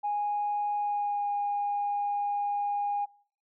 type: tone with pitch glide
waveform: sine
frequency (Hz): 826 to 816.5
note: G#5 to G#5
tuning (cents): -10 to -30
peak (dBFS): -26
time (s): 0.03-3.06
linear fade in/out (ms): 20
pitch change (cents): -20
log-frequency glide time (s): 0.74-1.3
effects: noise-tail reverb RT60 0.5 s tail -23 dB re dry + tanh soft clip ceiling -22 dBFS